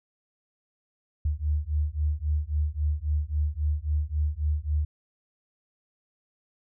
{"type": "beating tone pair", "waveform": "sine", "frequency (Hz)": [73.42, 77.12], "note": ["D2", "D#2"], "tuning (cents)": [0, -15], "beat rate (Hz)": 3.7, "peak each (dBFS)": -27, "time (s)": [1.25, 4.85], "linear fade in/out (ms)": 5, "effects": []}